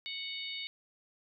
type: harmonic tone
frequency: 740 Hz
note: F#5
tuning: in tune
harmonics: 3 / 4 / 5 / 6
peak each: -43 / -44 / -41 / -46 dBFS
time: 0.06-0.67 s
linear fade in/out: 0 ms
effects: none